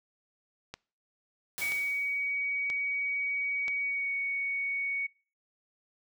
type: click train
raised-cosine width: 0.2 ms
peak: -22 dBFS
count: 4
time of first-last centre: 0.74-3.681 s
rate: 1.02 Hz
type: noise with exponential decay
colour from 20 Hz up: white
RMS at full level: -36 dBFS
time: 1.58-2.37 s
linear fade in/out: 0 ms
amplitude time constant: 170 ms
type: tone with pitch glide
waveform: sine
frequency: 2257 to 2231 Hz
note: C#7 to C#7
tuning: +31 to +11 cents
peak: -29 dBFS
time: 1.61-5.07 s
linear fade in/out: 10 ms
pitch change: -20 cents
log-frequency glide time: 3.78-4.13 s
effects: noise-tail reverb RT60 0.4 s tail -25 dB re dry